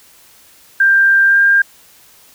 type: tone with pitch glide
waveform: sine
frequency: 1586 to 1600.7 Hz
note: G6 to G6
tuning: +20 to +36 cents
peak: -7 dBFS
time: 0.8-1.62 s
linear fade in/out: 5 ms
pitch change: +16 cents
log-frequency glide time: 1.26-1.39 s
effects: white hiss -46 dBFS RMS until 2.34 s